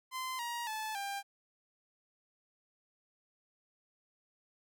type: tone with pitch steps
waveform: sawtooth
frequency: 1033 / 947.3 / 868.6 / 796.6 Hz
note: C6 / A#5 / A5 / G5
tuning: -22 / +28 / -23 / +28 cents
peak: -33 dBFS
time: 0.11-1.23 s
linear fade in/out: 50 ms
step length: 280 ms
effects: none